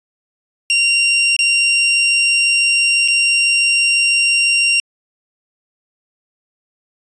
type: tone with dropouts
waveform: sawtooth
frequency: 2766 Hz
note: F7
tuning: 17 cents flat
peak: -8 dBFS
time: 0.7-4.8 s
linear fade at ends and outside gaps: 1 ms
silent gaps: 1.365-1.39 / 3.078-3.083 s
effects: resampled to 22050 Hz